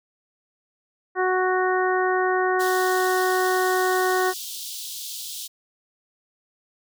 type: harmonic tone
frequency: 370 Hz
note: F#4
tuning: in tune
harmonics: 1 / 2 / 3 / 4 / 5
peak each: -22 / -25 / -27 / -28 / -29 dBFS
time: 1.15-4.34 s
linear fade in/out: 50 ms
type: high-pass noise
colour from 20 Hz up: pink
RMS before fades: -34 dBFS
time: 2.59-5.48 s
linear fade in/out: 20 ms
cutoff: 3200 Hz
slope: 48 dB/octave
effects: none